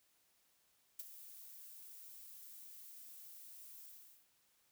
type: noise with ADSR envelope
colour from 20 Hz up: violet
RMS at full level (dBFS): -43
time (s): 0.99-4.28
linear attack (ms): 7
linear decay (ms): 23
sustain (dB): -12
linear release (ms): 420
effects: white hiss -75 dBFS RMS until 4.71 s